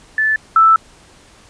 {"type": "tone pair in turn", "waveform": "sine", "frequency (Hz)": [1748, 1320.3], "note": ["A6", "E6"], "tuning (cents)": [-12, 2], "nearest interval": "perfect fourth", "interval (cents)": 486, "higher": "first", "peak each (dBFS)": [-12, -6], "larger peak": "second", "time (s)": [[0.18, 0.36], [0.56, 0.76]], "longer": "second", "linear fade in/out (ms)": 2, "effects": ["pink hiss -46 dBFS RMS until 1.49 s", "resampled to 22050 Hz"]}